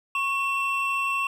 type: tone pair together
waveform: triangle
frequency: 1100 / 2694 Hz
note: C#6 / E7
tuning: -14 / +37 cents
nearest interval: octave + major third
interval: 1551 cents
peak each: -25 / -24 dBFS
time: 0.15-1.27 s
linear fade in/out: 2 ms
effects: none